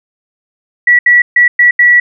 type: tone bursts at uneven times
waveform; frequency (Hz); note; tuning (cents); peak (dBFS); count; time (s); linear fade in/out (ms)
sine; 1942; B6; -30; -3; 5; 0.87-0.99 / 1.06-1.22 / 1.36-1.48 / 1.59-1.71 / 1.79-2; 5
effects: none